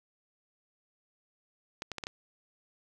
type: clicks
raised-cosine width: 0.2 ms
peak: -19 dBFS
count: 5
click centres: 1.821 / 1.917 / 1.983 / 2.038 / 2.069 s
effects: none